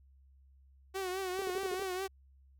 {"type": "tone with vibrato", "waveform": "sawtooth", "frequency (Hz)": 374.9, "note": "F#4", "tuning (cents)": 23, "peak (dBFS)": -31, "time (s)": [0.94, 2.08], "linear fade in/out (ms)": 20, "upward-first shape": "triangle", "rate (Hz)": 4.8, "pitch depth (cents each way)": 78}
{"type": "tone bursts", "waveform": "sine", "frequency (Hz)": 405.2, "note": "G#4", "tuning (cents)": -43, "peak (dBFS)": -35, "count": 6, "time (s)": [1.39, 1.824], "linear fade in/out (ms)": 0, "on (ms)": 29, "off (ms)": 52}
{"effects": ["added 67 Hz sine -59 dBFS peak until 2.59 s"]}